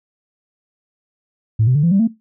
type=tone with pitch steps; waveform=sine; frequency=110 / 127.09 / 146.83 / 169.64 / 196 / 226.4 Hz; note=A2 / C3 / D3 / E3 / G3 / A3; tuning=0 / -50 / 0 / +50 / 0 / +50 cents; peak=-10 dBFS; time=1.59-2.076 s; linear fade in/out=10 ms; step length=81 ms; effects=noise-tail reverb RT60 0.2 s tail -18 dB re dry + tanh soft clip ceiling -6 dBFS